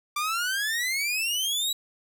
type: exponential sweep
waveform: sawtooth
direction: up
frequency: 1169 to 3925 Hz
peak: -22 dBFS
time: 0.16-1.73 s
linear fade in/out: 5 ms
effects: none